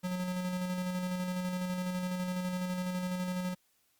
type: tone with tremolo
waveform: square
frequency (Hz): 181.8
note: F#3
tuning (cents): -30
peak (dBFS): -32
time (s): 0.03-3.55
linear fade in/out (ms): 20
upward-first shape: square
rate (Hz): 12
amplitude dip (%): 30
effects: white hiss -72 dBFS RMS until 3.99 s + Opus 48 kbps